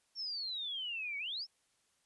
sine exponential two-way sweep, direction down then up, 5540 to 2217 to 5540 Hz, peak -37 dBFS, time 0.15-1.47 s, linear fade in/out 50 ms, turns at 1.18 s, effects white hiss -75 dBFS RMS until 2.05 s + resampled to 24000 Hz

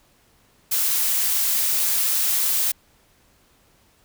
blue noise, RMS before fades -21 dBFS, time 0.71-2.72 s, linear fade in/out 10 ms, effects pink hiss -59 dBFS RMS until 4.04 s

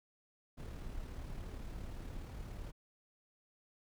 brown noise with amplitude modulation, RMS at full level -43 dBFS, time 0.57-2.72 s, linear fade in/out 20 ms, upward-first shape sine, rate 37.2 Hz, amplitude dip 35%, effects none

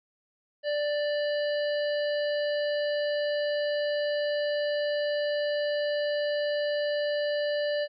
harmonic tone with a mistuned harmonic, 588 Hz, D5, 2 cents sharp, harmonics 1 / 3 / 5 / 7 / 8, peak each -26 / -36 / -40 / -43 / -44 dBFS, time 0.63-7.88 s, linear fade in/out 50 ms, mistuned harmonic 7, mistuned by -16 cents, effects none

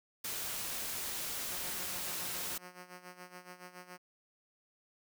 white noise, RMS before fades -39 dBFS, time 0.24-2.58 s, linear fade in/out 5 ms
5% pulse tone with tremolo, 180 Hz, F#3, 47 cents flat, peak -35 dBFS, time 1.5-3.98 s, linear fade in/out 20 ms, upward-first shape sine, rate 7.1 Hz, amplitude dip 75%
effects none

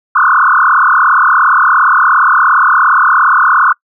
sine tone with frequency modulation, 1266 Hz, D#6, 30 cents sharp, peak -5 dBFS, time 0.15-3.73 s, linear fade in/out 10 ms, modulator 37.2 Hz, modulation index 6.2, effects noise-tail reverb RT60 0.1 s tail -26 dB re dry

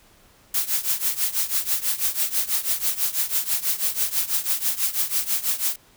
blue noise with tremolo, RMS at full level -20 dBFS, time 0.54-5.76 s, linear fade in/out 5 ms, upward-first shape triangle, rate 6.1 Hz, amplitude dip 90%, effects pink hiss -55 dBFS RMS until 5.96 s

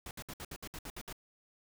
pink noise bursts, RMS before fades -44 dBFS, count 10, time 0.06-1.127 s, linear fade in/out 2 ms, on 50 ms, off 63 ms, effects none

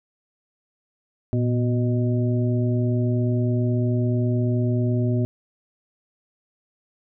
harmonic tone with a mistuned harmonic, 123.2 Hz, B2, 4 cents flat, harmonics 1 / 2 / 3 / 5, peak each -20 / -25 / -29 / -33 dBFS, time 1.33-5.25 s, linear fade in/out 0 ms, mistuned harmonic 1, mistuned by -88 cents, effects none

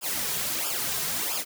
white noise with flanger, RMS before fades -29 dBFS, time 0.01-1.45 s, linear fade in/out 50 ms, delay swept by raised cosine 0.49 to 3.59 ms, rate 1.5 Hz, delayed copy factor -0.75, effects none

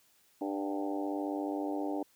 harmonic tone with a mistuned harmonic, 99 Hz, G2, 18 cents sharp, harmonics 3 / 4 / 5 / 6 / 7 / 8 / 9, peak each -34 / -41 / -43 / -42 / -44 / -42 / -48 dBFS, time 0.41-2.03 s, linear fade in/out 5 ms, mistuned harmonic 7, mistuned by +60 cents, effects white hiss -67 dBFS RMS until 2.15 s + high-pass 60 Hz 12 dB/octave

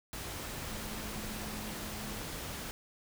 sine tone in noise, 212.8 Hz, G#3, 42 cents sharp, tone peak -45 dBFS, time 0.68-2.19 s, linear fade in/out 0 ms, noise pink, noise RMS -41 dBFS, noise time 0.13-2.71 s, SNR -7 dB, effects none

